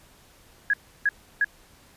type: tone bursts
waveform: sine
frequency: 1661.2 Hz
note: G#6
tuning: in tune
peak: -18 dBFS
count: 3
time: 0.7-1.445 s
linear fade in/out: 2 ms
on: 35 ms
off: 320 ms
effects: pink hiss -55 dBFS RMS until 1.96 s + resampled to 32000 Hz